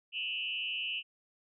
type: tone with frequency modulation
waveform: sine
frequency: 2794 Hz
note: F7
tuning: in tune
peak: -33 dBFS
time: 0.12-1.03 s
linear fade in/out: 50 ms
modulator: 115 Hz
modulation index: 2
effects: none